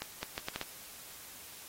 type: accelerating click train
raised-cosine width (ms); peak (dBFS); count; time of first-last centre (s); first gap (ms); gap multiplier
0.2; -18; 6; 0.02-0.613; 210; 0.71
effects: white hiss -50 dBFS RMS until 1.68 s + AAC 48 kbps